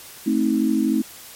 sine chord, A diminished, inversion none, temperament just, 220 / 264 / 316.8 Hz, A3 / C4 / Eb4, 0 / +16 / +31 cents, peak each -21 dBFS, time 0.26-1.02 s, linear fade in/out 10 ms, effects white hiss -41 dBFS RMS until 1.35 s + MP3 64 kbps

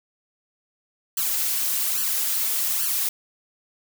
blue noise with flanger, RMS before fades -24 dBFS, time 1.17-3.09 s, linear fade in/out 5 ms, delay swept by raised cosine 0.66 to 5.46 ms, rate 1.2 Hz, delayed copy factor +0.9, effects none

